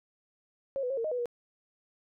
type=tone with pitch steps; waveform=sine; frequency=546 / 497.2 / 542 / 458.6 / 621 / 494.1 / 479.6 Hz; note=C#5 / B4 / C#5 / A#4 / D#5 / B4 / A#4; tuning=-26 / +12 / -39 / -28 / -3 / +1 / +49 cents; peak=-29 dBFS; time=0.76-1.257 s; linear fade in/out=0 ms; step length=71 ms; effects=none